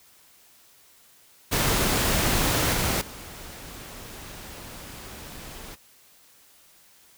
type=noise with level steps; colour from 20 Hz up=pink; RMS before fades=-23 / -25 / -41 dBFS; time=1.51-5.76 s; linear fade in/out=20 ms; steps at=2.73 / 3.01 s; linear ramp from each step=5 ms; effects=white hiss -56 dBFS RMS until 7.17 s